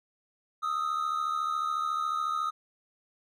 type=tone pair together; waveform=triangle; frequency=1244.5 / 1318.5 Hz; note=D#6 / E6; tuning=0 / 0 cents; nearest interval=minor second; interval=100 cents; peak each=-27 / -32 dBFS; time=0.62-2.51 s; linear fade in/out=20 ms; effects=none